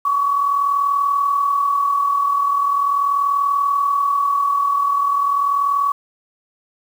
sine tone pair together, 1091.6 / 1132 Hz, C#6 / C#6, -27 / +36 cents, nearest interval minor second, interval 63 cents, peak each -25 / -15 dBFS, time 0.05-5.92 s, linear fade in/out 5 ms, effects 7-bit

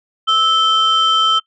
sine tone pair together, 1307 / 3109 Hz, E6 / G7, -15 / -15 cents, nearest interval octave + minor third, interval 1500 cents, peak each -12 dBFS, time 0.27-1.4 s, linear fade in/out 20 ms, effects noise-tail reverb RT60 0.1 s tail -21 dB re dry + tanh soft clip ceiling -6 dBFS

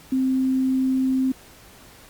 sine tone with quantisation, 261.6 Hz, C4, in tune, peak -18 dBFS, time 0.12-1.32 s, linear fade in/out 5 ms, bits 8, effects pink hiss -48 dBFS RMS until 2.09 s + Opus 48 kbps

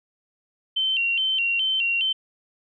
sine tone with vibrato, 2914 Hz, F#7, 27 cents flat, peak -20 dBFS, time 0.76-2.13 s, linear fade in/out 10 ms, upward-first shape square, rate 2.4 Hz, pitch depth 100 cents each way, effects none

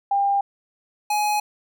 sine / square tone pair in turn, 799 / 838.8 Hz, G5 / G#5, +33 / +17 cents, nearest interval minor second, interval 84 cents, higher second, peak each -17 / -20 dBFS, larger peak first, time 0.11-0.41 / 1.1-1.4 s, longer neither, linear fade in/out 5 ms, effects none

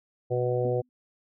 harmonic tone, 123.7 Hz, B2, 3 cents sharp, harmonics 1 / 3 / 4 / 5 / 6, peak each -29 / -30 / -27 / -35 / -37 dBFS, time 0.3-0.82 s, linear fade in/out 20 ms
sine tone with exponential decay, 250 Hz, B3, 21 cents sharp, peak -31 dBFS, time 0.65-0.89 s, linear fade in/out 0 ms, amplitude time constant 51 ms
effects none

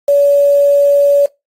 sine tone with quantisation, 569 Hz, C#5, 45 cents sharp, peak -6 dBFS, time 0.08-1.26 s, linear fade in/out 5 ms, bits 5, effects noise-tail reverb RT60 0.2 s tail -22 dB re dry + AAC 48 kbps

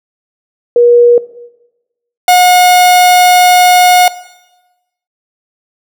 sine / 45% pulse tone pair in turn, 479.1 / 722.5 Hz, A#4 / F#5, +47 / -41 cents, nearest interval perfect fifth, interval 712 cents, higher second, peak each -3 dBFS, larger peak neither, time 0.76-1.18 / 2.28-4.08 s, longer second, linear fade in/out 2 ms, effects noise-tail reverb RT60 1.0 s tail -17 dB re dry

